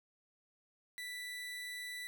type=tone; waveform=30% pulse; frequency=1975.5 Hz; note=B6; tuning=in tune; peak=-39 dBFS; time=0.98-2.07 s; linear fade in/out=0 ms; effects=none